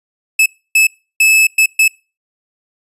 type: tone bursts at uneven times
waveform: 45% pulse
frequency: 2606 Hz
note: E7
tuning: 20 cents flat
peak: -7 dBFS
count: 5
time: 0.39-0.46 / 0.75-0.87 / 1.2-1.47 / 1.58-1.66 / 1.79-1.88 s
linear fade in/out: 5 ms
effects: noise-tail reverb RT60 0.3 s tail -23 dB re dry + resampled to 32000 Hz